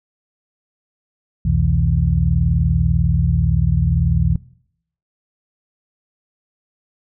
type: tone cluster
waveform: sine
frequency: 64.3 / 84.9 / 124.5 / 162.7 Hz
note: C2 / F2 / B2 / E3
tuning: -30 / -48 / +14 / -22 cents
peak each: -19 dBFS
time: 1.45-4.36 s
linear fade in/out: 5 ms
effects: noise-tail reverb RT60 0.7 s tail -21 dB re dry